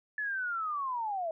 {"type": "linear sweep", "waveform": "sine", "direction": "down", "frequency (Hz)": [1733, 629], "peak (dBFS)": -31, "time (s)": [0.18, 1.31], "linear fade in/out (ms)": 2, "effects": []}